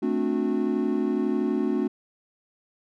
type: chord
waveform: triangle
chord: D dominant seventh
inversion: second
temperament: equal with one note detuned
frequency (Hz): 220 / 261.6 / 293.7 / 364.3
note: A3 / C4 / D4 / F#4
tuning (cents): 0 / 0 / 0 / -27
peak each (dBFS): -26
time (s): 0.02-1.88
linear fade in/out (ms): 10
effects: none